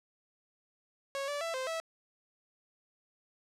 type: tone with pitch steps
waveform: sawtooth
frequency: 551 / 579 / 664 / 520 / 653 Hz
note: C#5 / D5 / E5 / C5 / E5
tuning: -11 / -25 / +12 / -11 / -17 cents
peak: -30 dBFS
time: 1.15-1.8 s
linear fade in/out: 0 ms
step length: 130 ms
effects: low-pass 9000 Hz 12 dB/octave